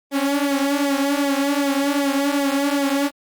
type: tone with flanger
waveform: sawtooth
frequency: 280.6 Hz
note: C#4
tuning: 21 cents sharp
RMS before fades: -20 dBFS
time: 0.11-3.11 s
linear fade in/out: 50 ms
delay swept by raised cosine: 0.71 to 6.41 ms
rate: 2.6 Hz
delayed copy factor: -0.75
effects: Opus 32 kbps